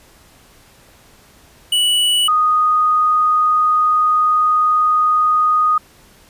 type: tone pair in turn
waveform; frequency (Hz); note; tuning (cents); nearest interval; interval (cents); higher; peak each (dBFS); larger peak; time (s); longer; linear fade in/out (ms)
square / sine; 2950 / 1240.3; F#7 / D#6; -6 / -6; octave + minor third; 1500; first; -13 / -11; second; 1.72-2.28 / 2.28-5.78; second; 5
effects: pink hiss -48 dBFS RMS until 6.29 s + resampled to 32000 Hz